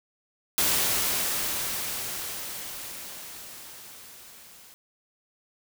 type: noise with level ramp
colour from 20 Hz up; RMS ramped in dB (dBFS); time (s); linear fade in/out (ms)
white; -23 to -51; 0.58-4.74; 0
effects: none